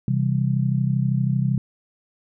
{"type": "chord", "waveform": "sine", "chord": "C major", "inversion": "none", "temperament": "just", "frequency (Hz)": [130.81, 163.52, 196.22], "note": ["C3", "E3", "G3"], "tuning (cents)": [0, -14, 2], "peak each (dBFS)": [-20, -25, -25], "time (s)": [0.08, 1.58], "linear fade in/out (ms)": 2, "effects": []}